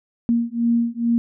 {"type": "beating tone pair", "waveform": "sine", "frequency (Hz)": [233.1, 235.4], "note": ["A#3", "A#3"], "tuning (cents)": [0, 17], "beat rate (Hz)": 2.3, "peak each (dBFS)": -20, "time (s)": [0.29, 1.18], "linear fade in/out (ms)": 0, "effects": []}